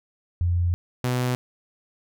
sine / sawtooth tone pair in turn, 87.31 / 125.13 Hz, F2 / B2, 0 / +23 cents, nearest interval tritone, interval 623 cents, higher second, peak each -19 / -18 dBFS, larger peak second, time 0.41-0.74 / 1.04-1.35 s, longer first, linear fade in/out 0 ms, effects none

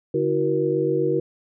sine tone cluster, 146 / 326.3 / 374.1 / 472.5 Hz, D3 / E4 / F#4 / A#4, -10 / -18 / +19 / +23 cents, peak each -28 / -25 / -23 / -23 dBFS, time 0.14-1.2 s, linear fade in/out 5 ms, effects none

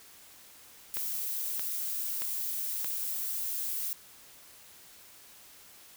violet noise, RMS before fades -34 dBFS, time 0.94-3.93 s, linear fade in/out 0 ms
click train, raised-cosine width 0.2 ms, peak -20 dBFS, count 4, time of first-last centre 0.97-2.845 s, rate 1.6 Hz
effects white hiss -54 dBFS RMS until 5.96 s

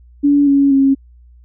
sine tone with pitch steps, 286.3 / 279.1 / 272.1 Hz, D4 / C#4 / C#4, -44 / +12 / -32 cents, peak -8 dBFS, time 0.23-0.95 s, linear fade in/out 20 ms, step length 240 ms, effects added 60 Hz sine -41 dBFS peak until 1.44 s

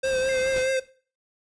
square tone with vibrato, 523.3 Hz, C5, in tune, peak -23 dBFS, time 0.03-0.8 s, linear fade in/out 10 ms, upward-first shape triangle, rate 4.8 Hz, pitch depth 38 cents each way
pink low-pass noise, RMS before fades -42 dBFS, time 0.04-0.59 s, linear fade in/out 5 ms, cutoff 5800 Hz, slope 96 dB/octave
triangle tone, 2093 Hz, C7, in tune, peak -32 dBFS, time 0.29-0.77 s, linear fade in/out 0 ms
pink noise with exponential decay, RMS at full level -34 dBFS, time 0.56-0.9 s, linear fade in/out 2 ms, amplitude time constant 72 ms
effects noise-tail reverb RT60 0.4 s tail -18 dB re dry + resampled to 22050 Hz

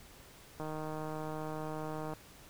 click train, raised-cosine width 1 ms, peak -27 dBFS, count 239, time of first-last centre 0.6-2.135 s, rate 155 Hz, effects pink hiss -56 dBFS RMS until 2.49 s

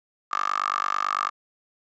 10% pulse tone with high-pass filter, 49 Hz, G1, in tune, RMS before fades -26 dBFS, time 0.31-1.3 s, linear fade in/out 20 ms, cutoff 1200 Hz, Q 9.4, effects resampled to 16000 Hz

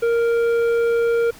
sine tone with tanh clipping, 466.2 Hz, A#4, in tune, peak -17 dBFS, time 0.02-1.31 s, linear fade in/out 10 ms, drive 9 dB, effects pink hiss -44 dBFS RMS until 1.39 s

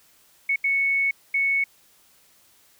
sine tone bursts at uneven times, 2212 Hz, C#7, 4 cents flat, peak -19 dBFS, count 3, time 0.49-0.56 / 0.64-1.11 / 1.34-1.64 s, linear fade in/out 5 ms, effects white hiss -58 dBFS RMS until 2.79 s

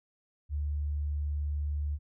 sine tone, 73.42 Hz, D2, in tune, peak -29 dBFS, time 0.49-1.99 s, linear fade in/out 50 ms, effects none

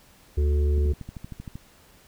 harmonic tone, 73.3 Hz, D2, 3 cents flat, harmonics 1 / 3 / 5 / 6, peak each -19 / -40 / -32 / -37 dBFS, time 0.37-0.93 s, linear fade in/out 10 ms
click train, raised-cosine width 5 ms, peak -24 dBFS, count 11, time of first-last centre 0.78-1.555 s, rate 12.9 Hz
effects pink hiss -55 dBFS RMS until 2.07 s

